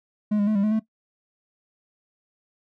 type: tone with pitch steps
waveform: triangle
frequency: 210.6 / 203.6 / 215.2 / 198.7 / 213.6 / 219.4 Hz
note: G#3 / G#3 / A3 / G3 / G#3 / A3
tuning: +24 / -34 / -38 / +24 / +49 / -5 cents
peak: -17 dBFS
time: 0.31-0.796 s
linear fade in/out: 10 ms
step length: 81 ms
effects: noise-tail reverb RT60 0.1 s tail -17 dB re dry